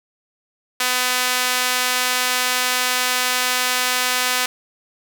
sawtooth tone with high-pass filter, 251.3 Hz, B3, 30 cents sharp, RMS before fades -20 dBFS, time 0.8-4.46 s, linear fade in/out 5 ms, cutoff 1400 Hz, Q 0.57, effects none

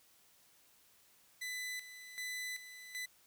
sawtooth tone with tremolo, 2000 Hz, B6, 21 cents sharp, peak -36 dBFS, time 1.41-3.06 s, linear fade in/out 10 ms, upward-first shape square, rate 1.3 Hz, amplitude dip 70%, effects white hiss -67 dBFS RMS until 3.26 s

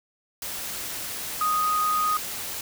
sine tone in noise, 1244.5 Hz, D#6, in tune, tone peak -21 dBFS, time 1.41-2.17 s, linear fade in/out 2 ms, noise white, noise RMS -33 dBFS, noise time 0.42-2.61 s, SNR +9 dB, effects none

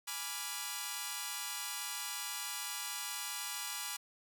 5% pulse chord, G# diminished seventh, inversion none, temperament equal with one note detuned, 830.6 / 987.8 / 1170.6 / 1396.9 Hz, G#5 / B5 / D6 / F6, 0 / 0 / -6 / 0 cents, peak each -33 / -31 / -32 / -33 dBFS, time 0.07-3.97 s, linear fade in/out 10 ms, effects none

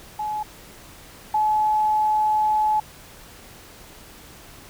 sine tone pair in turn, 850 / 855.9 Hz, G#5 / A5, +40 / -48 cents, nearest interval unison, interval 12 cents, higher second, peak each -24 / -17 dBFS, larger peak second, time 0.19-0.43 / 1.34-2.8 s, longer second, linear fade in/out 5 ms, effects pink hiss -45 dBFS RMS until 4.69 s

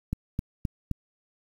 click train, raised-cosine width 5 ms, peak -15 dBFS, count 4, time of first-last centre 0.13-0.913 s, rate 3.83 Hz, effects 8-bit

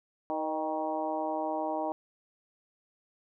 harmonic tone with a mistuned harmonic, 157.7 Hz, D#3, 24 cents sharp, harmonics 2 / 3 / 4 / 5 / 6 / 7, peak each -36 / -42 / -34 / -35 / -37 / -46 dBFS, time 0.3-1.92 s, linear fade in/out 0 ms, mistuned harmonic 4, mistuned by -34 cents, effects none

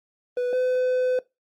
triangle tone pair in turn, 493.9 / 506.3 Hz, B4 / B4, 0 / +43 cents, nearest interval unison, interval 43 cents, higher second, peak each -20 / -18 dBFS, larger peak second, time 0.37-0.53 / 0.53-1.19 s, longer second, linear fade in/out 2 ms, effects noise-tail reverb RT60 0.2 s tail -19 dB re dry + Opus 32 kbps

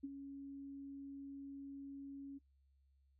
sine tone with ADSR envelope, 277.2 Hz, C#4, in tune, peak -39 dBFS, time 0.03-2.39 s, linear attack 13 ms, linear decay 31 ms, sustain -8 dB, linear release 20 ms, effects noise-tail reverb RT60 0.2 s tail -24 dB re dry + added 68 Hz sine -70 dBFS peak until 3.19 s

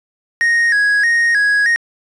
triangle tone with vibrato, 1760 Hz, A6, in tune, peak -9 dBFS, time 0.41-1.76 s, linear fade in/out 0 ms, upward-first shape square, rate 1.6 Hz, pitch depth 99 cents each way, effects resampled to 24000 Hz + 7-bit

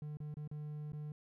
triangle tone with dropouts, 150 Hz, D3, 37 cents sharp, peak -39 dBFS, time 0.02-1.12 s, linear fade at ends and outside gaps 2 ms, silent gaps 0.171-0.202 / 0.342-0.369 / 0.476-0.513 / 0.921-0.932 s, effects none

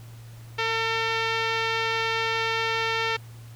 5% pulse tone with low-pass filter, 451.2 Hz, A4, 44 cents sharp, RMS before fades -26 dBFS, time 0.58-3.17 s, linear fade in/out 10 ms, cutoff 2900 Hz, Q 0.83, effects added 115 Hz sine -41 dBFS peak until 3.55 s + pink hiss -53 dBFS RMS until 3.55 s

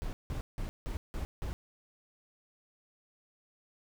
brown noise bursts, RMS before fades -36 dBFS, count 6, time 0.02-1.53 s, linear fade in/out 0 ms, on 110 ms, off 170 ms, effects none

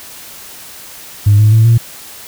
sine tone with pitch steps, 102.8 / 106.98 / 111.33 / 115.86 Hz, G#2 / A2 / A2 / A#2, -17 / -48 / +21 / -10 cents, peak -3 dBFS, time 1.26-1.78 s, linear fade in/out 10 ms, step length 130 ms, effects tanh soft clip ceiling -1 dBFS + white hiss -33 dBFS RMS until 2.27 s

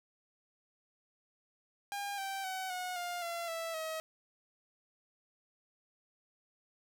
sawtooth tone with pitch steps, 806 / 779.4 / 753.8 / 728.9 / 704.9 / 681.7 / 659.2 / 637.5 Hz, G5 / G5 / F#5 / F#5 / F5 / F5 / E5 / D#5, +48 / -10 / +32 / -26 / +16 / -42 / 0 / +42 cents, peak -33 dBFS, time 1.92-4 s, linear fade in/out 0 ms, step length 260 ms, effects none

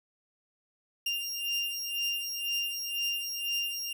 30% pulse beating tone pair, 2794 / 2796 Hz, F7 / F7, 0 / +1 cents, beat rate 2 Hz, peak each -31 dBFS, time 1.06-3.93 s, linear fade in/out 5 ms, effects none

